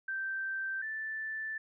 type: tone pair in turn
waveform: sine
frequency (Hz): 1562 / 1760.5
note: G6 / A6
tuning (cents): -7 / 0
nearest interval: major second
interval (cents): 207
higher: second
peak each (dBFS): -33 / -35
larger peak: first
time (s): 0.08-0.82 / 0.82-1.58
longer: second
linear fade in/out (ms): 5
effects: none